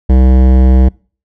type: tone with hard clipping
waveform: sine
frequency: 64.3 Hz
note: C2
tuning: 30 cents flat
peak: -6 dBFS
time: 0.09-0.89 s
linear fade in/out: 10 ms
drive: 16 dB
effects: noise-tail reverb RT60 0.4 s tail -25 dB re dry

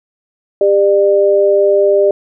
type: tone pair together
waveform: sine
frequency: 398.9 / 598.1 Hz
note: G4 / D5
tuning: +30 / +31 cents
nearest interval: perfect fifth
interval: 701 cents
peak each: -10 dBFS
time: 0.61-2.11 s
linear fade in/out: 2 ms
effects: none

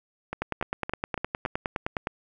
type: two click trains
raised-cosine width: 0.5 ms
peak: -12 / -16 dBFS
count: 17 / 5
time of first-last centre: 0.42-2.071 / 0.33-1.46 s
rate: 9.69 / 3.54 Hz
effects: none

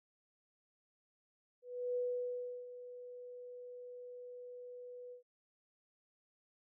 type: tone with ADSR envelope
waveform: sine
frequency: 493 Hz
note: B4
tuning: 3 cents flat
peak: -33 dBFS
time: 1.62-5.23 s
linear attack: 340 ms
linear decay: 700 ms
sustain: -14 dB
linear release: 110 ms
effects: none

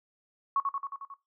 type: tone with echo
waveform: sine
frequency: 1108.7 Hz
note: C#6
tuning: in tune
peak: -23 dBFS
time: 0.56-0.6 s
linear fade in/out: 2 ms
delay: 90 ms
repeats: 6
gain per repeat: -3 dB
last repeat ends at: 1.14 s
effects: noise-tail reverb RT60 0.2 s tail -17 dB re dry

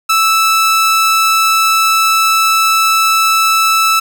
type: tone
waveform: sawtooth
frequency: 1315 Hz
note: E6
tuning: 5 cents flat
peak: -5 dBFS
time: 0.09-4 s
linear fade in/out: 10 ms
effects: none

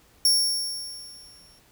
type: tone with exponential decay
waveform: sawtooth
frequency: 5490 Hz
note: F8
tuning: 31 cents flat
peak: -13 dBFS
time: 0.25-1.59 s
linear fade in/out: 2 ms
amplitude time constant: 290 ms
effects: pink hiss -58 dBFS RMS until 1.71 s

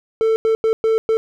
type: tone bursts at uneven times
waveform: triangle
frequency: 445.3 Hz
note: A4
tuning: 21 cents sharp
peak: -11 dBFS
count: 5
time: 0.21-0.36 / 0.45-0.55 / 0.64-0.73 / 0.84-0.98 / 1.09-1.17 s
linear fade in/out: 0 ms
effects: none

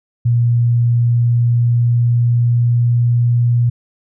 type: tone with pitch glide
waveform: sine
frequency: 119 to 119.9 Hz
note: A#2 to A#2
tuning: +36 to +49 cents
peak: -10 dBFS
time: 0.25-3.7 s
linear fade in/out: 10 ms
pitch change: +13 cents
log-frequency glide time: 0.83-3.39 s
effects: none

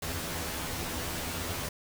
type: noise with comb filter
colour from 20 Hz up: pink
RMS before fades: -35 dBFS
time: 0.02-1.69 s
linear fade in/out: 5 ms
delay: 12 ms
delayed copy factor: +0.9
effects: none

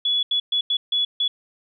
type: tone bursts at uneven times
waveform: sine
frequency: 3400 Hz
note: G#7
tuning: 40 cents sharp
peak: -18 dBFS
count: 6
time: 0.05-0.23 / 0.31-0.4 / 0.52-0.61 / 0.7-0.77 / 0.92-1.05 / 1.2-1.28 s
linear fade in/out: 5 ms
effects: none

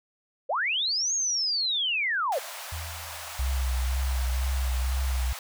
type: linear two-way sweep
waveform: sine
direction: up then down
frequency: 459.5 to 6645 to 459.5 Hz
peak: -24 dBFS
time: 0.49-2.39 s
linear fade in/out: 10 ms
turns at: 1.14 s
type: high-pass noise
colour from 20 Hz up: pink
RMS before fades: -39 dBFS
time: 2.32-5.39 s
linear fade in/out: 2 ms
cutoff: 600 Hz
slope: 48 dB/octave
type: tone with exponential decay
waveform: sine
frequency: 81.2 Hz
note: E2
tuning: 26 cents flat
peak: -31 dBFS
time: 2.72-3.78 s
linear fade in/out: 5 ms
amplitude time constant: 230 ms
type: tone with vibrato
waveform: sine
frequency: 64.1 Hz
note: C2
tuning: 35 cents flat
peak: -24 dBFS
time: 3.39-5.33 s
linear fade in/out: 5 ms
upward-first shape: triangle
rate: 2 Hz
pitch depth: 51 cents each way
effects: none

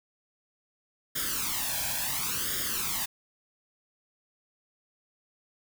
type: noise with flanger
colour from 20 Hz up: white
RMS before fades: -31 dBFS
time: 1.15-3.06 s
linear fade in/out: 10 ms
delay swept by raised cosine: 0.58 to 1.24 ms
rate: 0.71 Hz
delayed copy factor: +0.8
effects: none

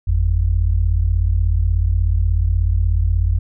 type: tone pair together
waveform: sine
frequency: 49.29 / 85.8 Hz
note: G1 / F2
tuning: +10 / -30 cents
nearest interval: minor seventh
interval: 960 cents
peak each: -16 dBFS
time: 0.07-3.39 s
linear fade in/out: 10 ms
effects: none

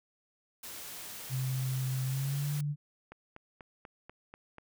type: noise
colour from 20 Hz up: white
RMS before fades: -44 dBFS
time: 0.63-2.61 s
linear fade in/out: 5 ms
type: tone with pitch glide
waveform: sine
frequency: 130.5 to 146.48 Hz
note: C3 to D3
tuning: -4 to -4 cents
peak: -30 dBFS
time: 1.29-2.76 s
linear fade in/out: 50 ms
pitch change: +200 cents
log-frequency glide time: 2.05-2.52 s
type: click train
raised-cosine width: 0.5 ms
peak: -32 dBFS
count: 7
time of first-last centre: 3.12-4.583 s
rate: 4.1 Hz
effects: none

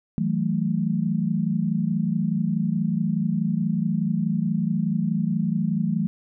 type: tone cluster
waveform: sine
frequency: 162.5 / 187.2 / 219 Hz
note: E3 / F#3 / A3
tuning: -24 / +20 / -8 cents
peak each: -25 dBFS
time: 0.18-6.07 s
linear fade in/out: 0 ms
effects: none

